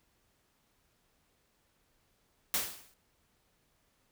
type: noise with exponential decay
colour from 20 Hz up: white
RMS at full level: -28 dBFS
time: 2.54-2.94 s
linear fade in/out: 1 ms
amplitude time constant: 86 ms
effects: pink hiss -73 dBFS RMS until 4.11 s